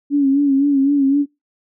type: tone with vibrato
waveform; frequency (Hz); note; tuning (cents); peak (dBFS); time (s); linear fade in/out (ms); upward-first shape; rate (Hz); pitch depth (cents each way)
sine; 279; C#4; +11; -11; 0.1-1.26; 50; sine; 3.9; 60
effects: noise-tail reverb RT60 0.2 s tail -20 dB re dry